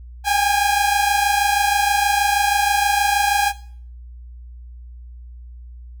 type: tone pair together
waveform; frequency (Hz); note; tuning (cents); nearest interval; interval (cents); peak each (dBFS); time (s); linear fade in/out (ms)
sawtooth; 801 / 827.3; G5 / G#5; +37 / -7; minor second; 56; -15; 0.24-3.53; 50
effects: noise-tail reverb RT60 0.5 s tail -17 dB re dry + added 60 Hz sine -35 dBFS peak until 6 s